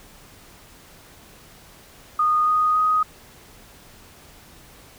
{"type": "tone with pitch steps", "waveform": "sine", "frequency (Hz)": [1231, 1241, 1251.1], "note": ["D#6", "D#6", "D#6"], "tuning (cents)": [-19, -5, 9], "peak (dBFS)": -16, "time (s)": [2.19, 3.03], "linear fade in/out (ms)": 5, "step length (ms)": 280, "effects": ["pink hiss -48 dBFS RMS until 4.98 s"]}